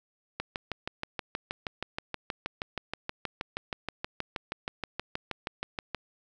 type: click train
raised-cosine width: 0.3 ms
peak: -16 dBFS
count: 36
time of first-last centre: 0.4-5.947 s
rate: 6.31 Hz
effects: none